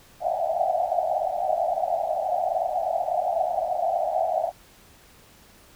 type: band-pass noise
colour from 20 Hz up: white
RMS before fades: -25 dBFS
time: 0.2-4.52 s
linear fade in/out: 50 ms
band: 620 to 770 Hz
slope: 96 dB/octave
effects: pink hiss -53 dBFS RMS until 5.75 s